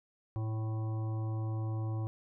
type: harmonic tone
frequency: 110 Hz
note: A2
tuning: in tune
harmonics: 1 / 3 / 5 / 7 / 9 / 10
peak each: -32 / -44 / -51 / -51 / -54 / -56 dBFS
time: 0.36-2.07 s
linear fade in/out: 0 ms
effects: none